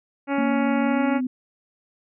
harmonic tone, 279 Hz, C#4, 11 cents sharp, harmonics 1 / 2 / 3 / 4 / 5 / 6 / 7 / 8 / 9 / 10, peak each -23 / -28 / -29 / -36 / -33 / -40 / -38 / -37 / -41 / -44 dBFS, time 0.27-1.21 s, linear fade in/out 50 ms
sine tone with pitch glide, 233.1 to 254.2 Hz, A#3 to C4, 0 to -50 cents, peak -22 dBFS, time 0.38-1.27 s, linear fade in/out 5 ms, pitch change +150 cents, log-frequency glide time 0.85-1.03 s
effects none

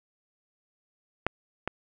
clicks, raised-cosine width 0.5 ms, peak -9 / -14 dBFS, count 2, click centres 1.266 / 1.676 s, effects none

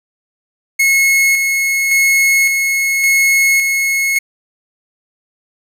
45% pulse tone with tremolo, 2177 Hz, C#7, 32 cents flat, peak -9 dBFS, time 0.79-4.19 s, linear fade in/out 10 ms, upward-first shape square, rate 0.89 Hz, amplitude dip 35%, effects none

